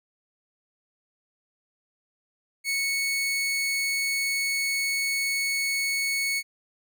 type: tone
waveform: sawtooth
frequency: 2211 Hz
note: C#7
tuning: 5 cents flat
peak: -21 dBFS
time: 2.64-6.43 s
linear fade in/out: 50 ms
effects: none